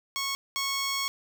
10% pulse tone pair in turn, 1100 / 1100 Hz, C#6 / C#6, -14 / -14 cents, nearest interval unison, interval 0 cents, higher neither, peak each -20 / -19 dBFS, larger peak second, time 0.16-0.35 / 0.56-1.08 s, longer second, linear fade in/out 0 ms, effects none

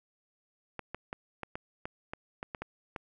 clicks, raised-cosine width 0.5 ms, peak -22 dBFS, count 11, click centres 0.793 / 0.946 / 1.129 / 1.433 / 1.555 / 1.855 / 2.135 / 2.429 / 2.548 / 2.62 / 2.962 s, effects none

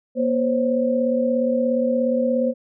sine tone cluster, 238.9 / 519 / 556 Hz, A#3 / C5 / C#5, +43 / -14 / +5 cents, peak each -21 / -20 / -27 dBFS, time 0.15-2.54 s, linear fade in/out 50 ms, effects none

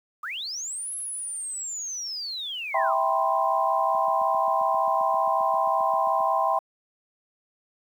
sine linear two-way sweep, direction up then down, 1119 to 11000 to 1119 Hz, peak -30 dBFS, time 0.23-2.94 s, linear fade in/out 5 ms, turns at 0.95 s
sine chord, C major seventh, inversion first, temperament just, 654.1 / 784.9 / 981.1 / 1046.5 Hz, E5 / G5 / B5 / C6, -14 / +2 / -12 / 0 cents, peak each -26 / -25 / -28 / -25 dBFS, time 2.74-6.59 s, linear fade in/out 5 ms
click train, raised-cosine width 5 ms, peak -24 dBFS, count 18, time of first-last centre 3.95-6.205 s, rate 7.54 Hz
effects high-pass 400 Hz 12 dB/octave + 9-bit

